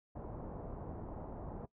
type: low-pass noise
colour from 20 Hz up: pink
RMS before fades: -45 dBFS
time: 0.15-1.66 s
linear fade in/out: 10 ms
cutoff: 910 Hz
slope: 24 dB/octave
effects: noise-tail reverb RT60 0.1 s tail -19 dB re dry